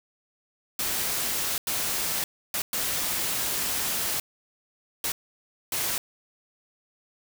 white noise bursts at uneven times, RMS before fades -28 dBFS, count 6, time 0.79-1.58 / 1.67-2.24 / 2.54-2.62 / 2.73-4.2 / 5.04-5.12 / 5.72-5.98 s, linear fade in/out 2 ms, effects none

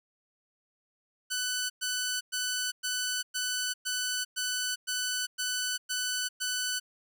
10% pulse tone bursts, 1496 Hz, F#6, 19 cents sharp, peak -21 dBFS, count 11, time 1.3-6.8 s, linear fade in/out 20 ms, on 400 ms, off 110 ms, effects none

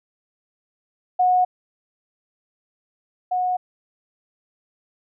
sine tone pair in turn, 730 / 730 Hz, F#5 / F#5, -24 / -24 cents, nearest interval unison, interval 0 cents, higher neither, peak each -14 / -19 dBFS, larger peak first, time 1.19-1.45 / 3.31-3.57 s, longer neither, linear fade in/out 10 ms, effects none

